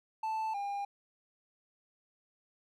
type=tone pair in turn; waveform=triangle; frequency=880 / 804.5 Hz; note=A5 / G5; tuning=0 / +45 cents; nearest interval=major second; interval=155 cents; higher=first; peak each=-30 / -32 dBFS; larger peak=first; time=0.23-0.54 / 0.54-0.85 s; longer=neither; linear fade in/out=5 ms; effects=none